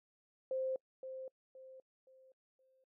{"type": "tone with echo", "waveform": "sine", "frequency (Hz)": 523.3, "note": "C5", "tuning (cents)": 0, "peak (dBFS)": -34, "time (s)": [0.51, 0.76], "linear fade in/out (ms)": 2, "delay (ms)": 520, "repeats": 4, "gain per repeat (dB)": -9, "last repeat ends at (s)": 2.84, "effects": ["noise-tail reverb RT60 0.1 s tail -26 dB re dry"]}